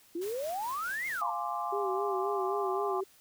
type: exponential two-way sweep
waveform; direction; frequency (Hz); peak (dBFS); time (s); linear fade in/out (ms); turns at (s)
sine; up then down; 325.1 to 2178 to 843; -32; 0.15-1.31; 5; 1.07
type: noise with tremolo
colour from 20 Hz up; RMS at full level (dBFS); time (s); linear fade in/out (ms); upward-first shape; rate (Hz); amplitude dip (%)
white; -46; 0.21-1.22; 10; sine; 4.7; 30
type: chord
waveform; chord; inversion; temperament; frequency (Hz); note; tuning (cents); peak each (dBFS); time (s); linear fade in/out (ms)
sine; D half-diminished seventh; first; equal; 698.5 / 830.6 / 1046.5 / 1174.7; F5 / Ab5 / C6 / D6; 0 / 0 / 0 / 0; -37; 1.21-3.01; 10
type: tone with vibrato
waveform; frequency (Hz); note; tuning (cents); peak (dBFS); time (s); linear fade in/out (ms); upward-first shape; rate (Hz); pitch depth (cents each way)
sine; 392; G4; 0; -31; 1.72-3.04; 10; sine; 3.8; 73
effects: white hiss -61 dBFS RMS until 3.2 s